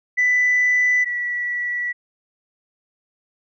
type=tone pair in turn; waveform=sine; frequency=1989 / 1948.1 Hz; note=B6 / B6; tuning=+12 / -24 cents; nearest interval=unison; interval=36 cents; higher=first; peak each=-13 / -21 dBFS; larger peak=first; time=0.17-1.05 / 1.05-1.93 s; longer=neither; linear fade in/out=20 ms; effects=tanh soft clip ceiling -11 dBFS